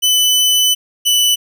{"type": "tone pair in turn", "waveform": "sawtooth", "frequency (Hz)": [3001, 2980], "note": ["F#7", "F#7"], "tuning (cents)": [24, 12], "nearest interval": "unison", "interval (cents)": 12, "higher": "first", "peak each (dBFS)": -7, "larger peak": "neither", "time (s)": [[0.02, 0.75], [1.05, 1.36]], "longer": "first", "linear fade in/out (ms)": 20, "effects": []}